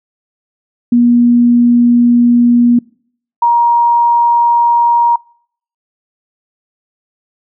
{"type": "tone pair in turn", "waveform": "sine", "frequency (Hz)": [239.9, 944.5], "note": ["A#3", "A#5"], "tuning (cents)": [50, 22], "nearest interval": "2 octaves", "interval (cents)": 2372, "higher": "second", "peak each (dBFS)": [-5, -6], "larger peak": "first", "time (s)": [[0.92, 2.79], [3.42, 5.16]], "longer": "first", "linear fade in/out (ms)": 5, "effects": ["noise-tail reverb RT60 0.6 s tail -26 dB re dry"]}